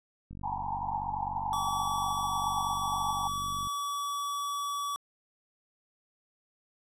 click train, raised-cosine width 5 ms, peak -32 dBFS, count 162, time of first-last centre 0.31-3.671 s, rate 47.9 Hz
white band-pass noise, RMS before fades -34 dBFS, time 0.43-3.28 s, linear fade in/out 10 ms, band 800 to 930 Hz, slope 96 dB/octave
square tone, 1143 Hz, D6, 47 cents flat, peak -32 dBFS, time 1.53-4.96 s, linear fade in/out 0 ms
effects resampled to 32000 Hz

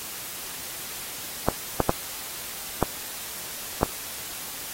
clicks, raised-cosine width 1 ms, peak -4 dBFS, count 5, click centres 1.486 / 1.803 / 1.894 / 2.827 / 3.831 s, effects white hiss -36 dBFS RMS until 4.73 s + AAC 48 kbps

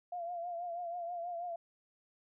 sine tone with vibrato, 694 Hz, F5, 11 cents flat, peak -37 dBFS, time 0.12-1.56 s, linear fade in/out 5 ms, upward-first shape triangle, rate 6.2 Hz, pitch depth 64 cents each way, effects none

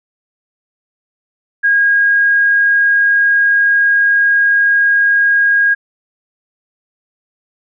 sine tone, 1633 Hz, G#6, 30 cents flat, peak -8 dBFS, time 1.63-5.75 s, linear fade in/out 20 ms, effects none

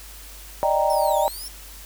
sine chord, Eb major seventh, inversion third, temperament equal, 587.3 / 622.3 / 784 / 932.3 Hz, D5 / Eb5 / G5 / Bb5, 0 / 0 / 0 / 0 cents, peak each -23 dBFS, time 0.63-1.28 s, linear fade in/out 0 ms
5% pulse linear two-way sweep, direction down then up, 5470 to 3322 to 5470 Hz, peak -27 dBFS, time 0.9-1.48 s, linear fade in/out 0 ms, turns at 1.19 s
effects added 50 Hz sine -42 dBFS peak until 1.85 s + white hiss -43 dBFS RMS until 1.85 s

